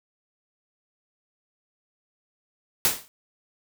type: noise with exponential decay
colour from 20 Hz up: white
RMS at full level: -17 dBFS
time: 2.85-3.08 s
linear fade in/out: 0 ms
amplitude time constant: 48 ms
effects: none